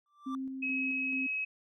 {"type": "tone with exponential growth", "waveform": "triangle", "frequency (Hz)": 1174.7, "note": "D6", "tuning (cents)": 0, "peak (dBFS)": -34, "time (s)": [0.06, 0.35], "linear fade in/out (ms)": 1, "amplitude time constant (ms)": 62}
{"type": "tone with tremolo", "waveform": "sine", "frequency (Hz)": 264.8, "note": "C4", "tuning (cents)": 21, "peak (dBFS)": -34, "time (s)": [0.26, 1.27], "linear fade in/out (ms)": 10, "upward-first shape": "square", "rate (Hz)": 2.3, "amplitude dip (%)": 30}
{"type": "tone", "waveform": "sine", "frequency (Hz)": 2557, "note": "D#7", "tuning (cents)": 47, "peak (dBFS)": -31, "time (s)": [0.62, 1.45], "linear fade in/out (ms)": 10}
{"effects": []}